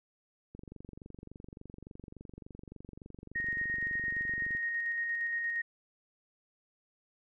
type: click train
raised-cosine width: 3 ms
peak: -34 dBFS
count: 95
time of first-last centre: 0.55-4.55 s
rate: 23.5 Hz
type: tone with tremolo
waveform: sine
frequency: 1864.7 Hz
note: A#6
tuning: in tune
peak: -30 dBFS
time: 3.35-5.62 s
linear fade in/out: 10 ms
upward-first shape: square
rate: 8.6 Hz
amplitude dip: 25%
effects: none